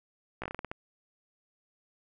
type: slowing click train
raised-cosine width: 0.5 ms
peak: -21 dBFS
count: 9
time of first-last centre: 0.42-0.715 s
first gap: 16 ms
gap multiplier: 1.23
effects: none